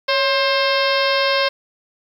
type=harmonic tone with a mistuned harmonic; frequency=530 Hz; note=C5; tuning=22 cents sharp; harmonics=1 / 2 / 3 / 4 / 5 / 6 / 7 / 8 / 9 / 10; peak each=-19 / -22 / -24 / -25 / -26 / -27 / -27 / -28 / -29 / -29 dBFS; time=0.08-1.49 s; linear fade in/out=10 ms; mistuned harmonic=1; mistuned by=+77 cents; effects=8-bit